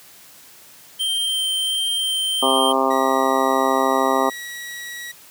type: tone with vibrato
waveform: square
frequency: 3136 Hz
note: G7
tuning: in tune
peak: -20 dBFS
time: 0.99-2.73 s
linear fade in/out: 20 ms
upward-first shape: sine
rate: 1.4 Hz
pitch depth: 9 cents each way
type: harmonic tone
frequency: 133.2 Hz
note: C3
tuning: 31 cents sharp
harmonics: 2 / 3 / 4 / 5 / 6 / 7 / 8 / 9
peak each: -24 / -24 / -24 / -24 / -24 / -24 / -24 / -24 dBFS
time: 2.42-4.3 s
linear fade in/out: 10 ms
type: tone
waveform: sawtooth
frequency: 1922 Hz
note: B6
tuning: 48 cents flat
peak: -27 dBFS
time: 2.9-5.12 s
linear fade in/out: 10 ms
effects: white hiss -46 dBFS RMS until 5.3 s + high-pass 80 Hz 12 dB/octave